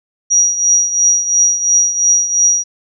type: tone with tremolo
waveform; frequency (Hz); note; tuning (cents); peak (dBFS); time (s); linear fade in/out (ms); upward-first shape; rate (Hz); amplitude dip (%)
sine; 5760; F#8; -47; -6; 0.3-2.64; 20; triangle; 2.9; 75
effects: none